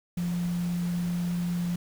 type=tone in noise; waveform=sine; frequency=174.61 Hz; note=F3; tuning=in tune; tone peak=-26 dBFS; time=0.17-1.76 s; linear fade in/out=5 ms; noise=pink; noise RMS=-44 dBFS; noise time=0.17-1.76 s; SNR=+15 dB; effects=none